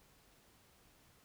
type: silence
effects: pink hiss -67 dBFS RMS until 1.24 s